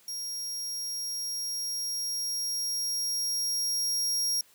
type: tone with level ramp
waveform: sawtooth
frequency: 5600 Hz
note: F8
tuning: 4 cents sharp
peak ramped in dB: -31 to -23 dBFS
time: 0.08-4.41 s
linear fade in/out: 2 ms
effects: white hiss -60 dBFS RMS until 4.54 s + high-pass 80 Hz 12 dB/octave